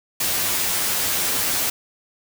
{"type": "noise with comb filter", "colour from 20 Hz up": "white", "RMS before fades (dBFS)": -22, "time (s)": [0.2, 1.7], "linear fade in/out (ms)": 5, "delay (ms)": 11, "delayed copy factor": 0.65, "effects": []}